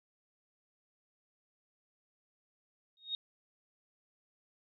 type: tone with exponential growth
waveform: sine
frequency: 3729 Hz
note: A#7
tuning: in tune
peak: -30 dBFS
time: 2.97-3.15 s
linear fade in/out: 1 ms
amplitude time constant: 39 ms
effects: none